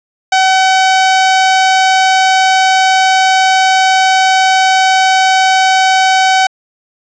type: tone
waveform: sawtooth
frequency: 758 Hz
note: F#5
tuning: 42 cents sharp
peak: -3 dBFS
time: 0.32-6.47 s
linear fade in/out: 5 ms
effects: resampled to 16000 Hz + 7-bit